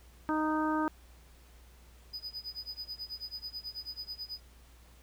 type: harmonic tone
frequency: 309.7 Hz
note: D#4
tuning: 8 cents flat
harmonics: 1 / 2 / 3 / 4 / 5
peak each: -30 / -39 / -34 / -36 / -40 dBFS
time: 0.29-0.88 s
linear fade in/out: 0 ms
type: tone with tremolo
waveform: triangle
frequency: 4978 Hz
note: D#8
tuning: in tune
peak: -35 dBFS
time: 2.13-4.4 s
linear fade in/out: 10 ms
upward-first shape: sine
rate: 9.2 Hz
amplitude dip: 95%
effects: added 60 Hz sine -55 dBFS peak until 5.02 s + pink hiss -62 dBFS RMS until 5.02 s